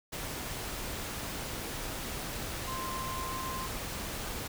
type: tone in noise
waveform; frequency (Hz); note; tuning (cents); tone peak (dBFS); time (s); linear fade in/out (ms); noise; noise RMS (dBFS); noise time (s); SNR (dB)
sine; 1046.5; C6; 0; -37; 2.67-3.67; 10; pink; -38; 0.12-4.48; -2
effects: none